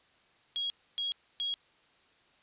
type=tone bursts; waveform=sine; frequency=3297 Hz; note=G#7; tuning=13 cents flat; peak=-30 dBFS; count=3; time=0.56-1.54 s; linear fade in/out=0 ms; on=140 ms; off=280 ms; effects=white hiss -65 dBFS RMS until 2.42 s + resampled to 8000 Hz